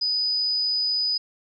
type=tone; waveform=sine; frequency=4978 Hz; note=D#8; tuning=in tune; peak=-21 dBFS; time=0.01-1.18 s; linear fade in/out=10 ms; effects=none